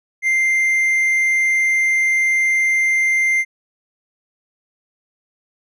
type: tone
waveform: triangle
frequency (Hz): 2093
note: C7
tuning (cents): 0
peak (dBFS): -12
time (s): 0.22-3.45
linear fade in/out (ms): 50
effects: resampled to 32000 Hz